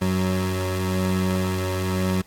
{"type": "tone pair together", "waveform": "25% pulse", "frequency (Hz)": [93.33, 185.7], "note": ["F#2", "F#3"], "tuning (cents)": [15, 7], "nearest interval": "octave", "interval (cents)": 1192, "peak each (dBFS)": [-20, -21], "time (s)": [0.01, 2.22], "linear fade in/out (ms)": 10, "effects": ["pink hiss -54 dBFS RMS until 2.26 s", "AAC 64 kbps"]}